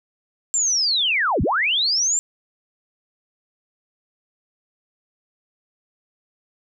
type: linear two-way sweep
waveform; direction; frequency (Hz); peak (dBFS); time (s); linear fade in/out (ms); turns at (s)
sine; down then up; 7459 to 43.65 to 7459; -17; 0.54-2.19; 0; 1.42
effects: none